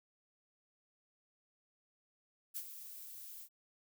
violet noise with ADSR envelope, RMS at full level -40 dBFS, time 2.54-3.49 s, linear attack 29 ms, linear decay 63 ms, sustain -10 dB, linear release 72 ms, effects none

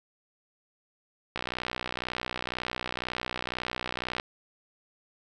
click train, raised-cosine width 0.3 ms, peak -15 dBFS, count 177, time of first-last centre 1.36-4.199 s, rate 62 Hz, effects none

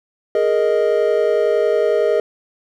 triangle chord, Ab suspended second, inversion none, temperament equal, 415.3 / 466.2 / 622.3 Hz, Ab4 / Bb4 / Eb5, 0 / 0 / 0 cents, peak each -16 dBFS, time 0.35-2.2 s, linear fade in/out 2 ms, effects none

